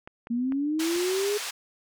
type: clicks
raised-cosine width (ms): 0.5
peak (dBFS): -26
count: 4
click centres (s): 0.075 / 0.271 / 0.522 / 0.961
type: linear sweep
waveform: sine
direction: up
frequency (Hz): 229.8 to 420.9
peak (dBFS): -24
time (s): 0.3-1.38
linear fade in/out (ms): 10
type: band-pass noise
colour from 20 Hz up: white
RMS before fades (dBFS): -34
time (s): 0.79-1.51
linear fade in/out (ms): 10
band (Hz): 740 to 6800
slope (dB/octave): 12
effects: none